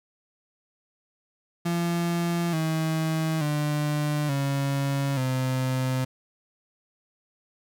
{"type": "tone with pitch steps", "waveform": "35% pulse", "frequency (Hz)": [171, 159.55, 148.86, 138.9, 129.59], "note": ["F3", "D#3", "D3", "C#3", "C3"], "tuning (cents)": [-36, 44, 24, 4, -16], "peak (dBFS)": -22, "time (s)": [1.65, 6.05], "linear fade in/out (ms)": 10, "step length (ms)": 880, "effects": []}